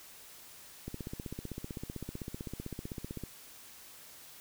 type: click train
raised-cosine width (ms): 3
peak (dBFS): -26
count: 38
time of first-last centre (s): 0.88-3.237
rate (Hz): 15.7
effects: white hiss -53 dBFS RMS until 4.4 s